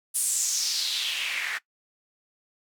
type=noise with band-pass filter sweep; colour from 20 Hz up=white; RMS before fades=-28 dBFS; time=0.14-1.59 s; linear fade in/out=20 ms; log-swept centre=9900 to 1700 Hz; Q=3.7; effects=noise-tail reverb RT60 0.1 s tail -20 dB re dry